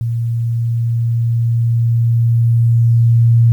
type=tone with level ramp; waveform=sine; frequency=116.54 Hz; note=A#2; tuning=in tune; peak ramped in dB=-15 to -6 dBFS; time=0.01-3.52 s; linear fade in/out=0 ms; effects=8-bit